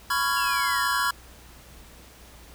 square chord, C# dominant seventh, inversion third, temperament just, 997.9 / 1108.7 / 1385.9 / 1663.1 Hz, B5 / C#6 / E#6 / G#6, +18 / 0 / -14 / +2 cents, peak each -29 dBFS, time 0.1-1.11 s, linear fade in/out 5 ms
sine exponential sweep, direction down, 2843 to 1350 Hz, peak -35 dBFS, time 0.36-1.11 s, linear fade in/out 10 ms
effects added 60 Hz sine -50 dBFS peak until 2.54 s + pink hiss -50 dBFS RMS until 2.54 s

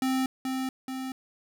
square tone with echo, 261.6 Hz, C4, in tune, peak -25 dBFS, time 0.02-0.26 s, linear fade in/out 2 ms, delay 430 ms, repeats 2, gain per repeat -4 dB, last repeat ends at 1.12 s, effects none

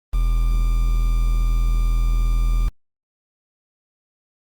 triangle tone with quantisation, 41.27 Hz, E1, 3 cents sharp, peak -13 dBFS, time 0.13-2.69 s, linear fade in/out 10 ms, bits 6, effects Opus 24 kbps

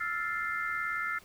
sine chord, F major seventh, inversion third, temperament equal, 1318.5 / 1396.9 / 1760 / 2093 Hz, E6 / F6 / A6 / C7, 0 / 0 / 0 / 0 cents, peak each -37 / -35 / -37 / -36 dBFS, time 0-1.19 s, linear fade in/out 10 ms, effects pink hiss -57 dBFS RMS until 1.24 s

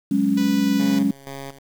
sine chord, F# suspended second, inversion none, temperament just, 185 / 208.1 / 277.5 Hz, F#3 / G#3 / C#4, 0 / +4 / +2 cents, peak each -25 / -20 / -19 dBFS, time 0.11-1.11 s, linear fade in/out 5 ms
5% pulse tone, 492.7 Hz, B4, 4 cents flat, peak -19 dBFS, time 0.37-0.99 s, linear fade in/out 5 ms
10% pulse tone with tremolo, 137.3 Hz, C#3, 16 cents flat, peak -23 dBFS, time 0.79-1.59 s, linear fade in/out 10 ms, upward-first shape square, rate 2.1 Hz, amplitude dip 65%
effects 7-bit

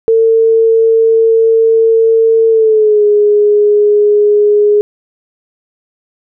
sine tone with pitch glide, 450.8 to 415.8 Hz, A4 to G#4, +42 to +2 cents, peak -5 dBFS, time 0.08-4.81 s, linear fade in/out 0 ms, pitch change -140 cents, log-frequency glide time 2.49-3.04 s, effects none

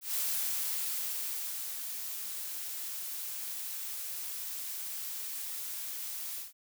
blue noise with ADSR envelope, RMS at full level -32 dBFS, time 0.01-6.53 s, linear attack 140 ms, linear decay 1600 ms, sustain -7 dB, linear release 150 ms, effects none

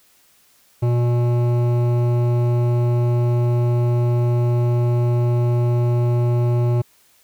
sine tone with hard clipping, 120.5 Hz, B2, 42 cents flat, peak -17 dBFS, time 0.82-6.82 s, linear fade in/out 10 ms, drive 13 dB, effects white hiss -56 dBFS RMS until 7.23 s

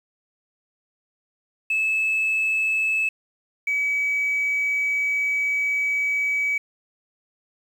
sine tone pair in turn, 2607 / 2279 Hz, E7 / C#7, -20 / +47 cents, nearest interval major second, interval 233 cents, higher first, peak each -18 / -19 dBFS, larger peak first, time 1.7-3.09 / 3.67-6.58 s, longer second, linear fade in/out 5 ms, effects tanh soft clip ceiling -16 dBFS + 8-bit

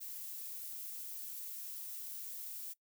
violet noise, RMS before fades -45 dBFS, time 0-2.74 s, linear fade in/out 20 ms, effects noise-tail reverb RT60 0.1 s tail -20 dB re dry

